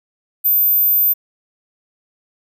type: tone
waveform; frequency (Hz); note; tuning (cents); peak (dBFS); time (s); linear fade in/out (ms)
sine; 13740; A9; -42; -11; 0.44-1.14; 20
effects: none